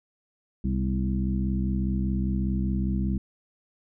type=harmonic tone with a mistuned harmonic; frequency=65 Hz; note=C2; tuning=11 cents flat; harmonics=1 / 2 / 3 / 4 / 5; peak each=-27 / -32 / -27 / -36 / -37 dBFS; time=0.64-3.18 s; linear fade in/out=5 ms; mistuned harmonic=4; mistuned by=-55 cents; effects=none